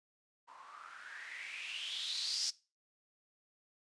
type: noise with low-pass filter sweep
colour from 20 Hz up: violet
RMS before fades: -42 dBFS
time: 0.47-2.51 s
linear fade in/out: 20 ms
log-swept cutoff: 940 to 5400 Hz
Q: 6.8
effects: noise-tail reverb RT60 0.3 s tail -20 dB re dry + resampled to 22050 Hz